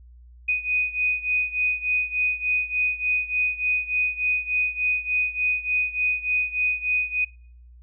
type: beating tone pair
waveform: sine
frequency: 2489 / 2492.4 Hz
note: D#7 / D#7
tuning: 0 / +2 cents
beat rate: 3.4 Hz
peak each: -23 / -26 dBFS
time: 0.48-7.25 s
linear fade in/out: 10 ms
effects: noise-tail reverb RT60 0.6 s tail -26 dB re dry + added 60 Hz sine -45 dBFS peak until 7.82 s